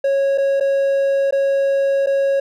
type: tone with dropouts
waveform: triangle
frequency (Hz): 550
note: C#5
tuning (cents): -14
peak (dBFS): -12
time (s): 0.04-2.4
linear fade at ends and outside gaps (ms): 5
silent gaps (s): 0.377-0.381 / 0.6-0.607 / 1.309-1.324 / 2.062-2.069
effects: none